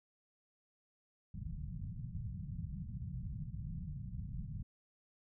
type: low-pass noise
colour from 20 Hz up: white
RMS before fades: -43 dBFS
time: 1.34-4.63 s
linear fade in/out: 5 ms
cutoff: 180 Hz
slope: 48 dB/octave
effects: none